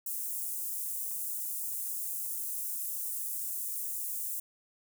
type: high-pass noise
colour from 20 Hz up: white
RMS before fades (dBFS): -36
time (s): 0.06-4.4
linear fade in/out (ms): 5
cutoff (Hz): 8200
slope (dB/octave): 24
effects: none